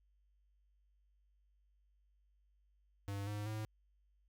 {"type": "tone with pitch steps", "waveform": "square", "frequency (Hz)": [100, 104.07, 108.3], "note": ["G2", "G#2", "A2"], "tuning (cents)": [35, 4, -27], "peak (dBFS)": -40, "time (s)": [3.08, 3.65], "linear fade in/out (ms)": 0, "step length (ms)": 190, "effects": ["added 50 Hz sine -70 dBFS peak until 4.28 s"]}